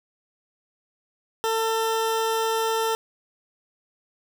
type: tone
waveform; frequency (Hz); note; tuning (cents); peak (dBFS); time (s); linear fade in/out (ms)
20% pulse; 448; A4; +31; -17; 1.44-2.95; 0
effects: none